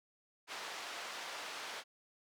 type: band-pass noise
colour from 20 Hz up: pink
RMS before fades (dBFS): -45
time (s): 0.47-1.84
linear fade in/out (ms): 50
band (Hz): 730 to 5400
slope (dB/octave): 12
effects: none